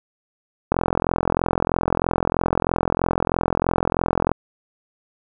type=click train; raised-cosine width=1 ms; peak=-4 dBFS; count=156; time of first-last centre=0.72-4.316 s; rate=43.1 Hz; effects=none